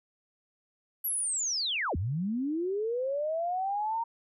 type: linear two-way sweep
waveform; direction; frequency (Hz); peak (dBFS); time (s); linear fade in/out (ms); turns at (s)
sine; down then up; 11840 to 74.6 to 933; -28; 1.04-4.04; 10; 1.96
effects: none